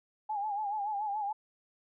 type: tone with vibrato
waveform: sine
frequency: 830.6 Hz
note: G#5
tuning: in tune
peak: -31 dBFS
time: 0.29-1.33 s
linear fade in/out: 10 ms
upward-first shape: sine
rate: 7 Hz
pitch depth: 79 cents each way
effects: none